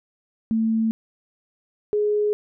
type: tone pair in turn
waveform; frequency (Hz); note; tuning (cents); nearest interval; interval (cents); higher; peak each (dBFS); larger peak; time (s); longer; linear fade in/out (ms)
sine; 223.2 / 418.1; A3 / G#4; +25 / +12; major seventh; 1087; second; -18; neither; 0.51-0.91 / 1.93-2.33; neither; 0
effects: none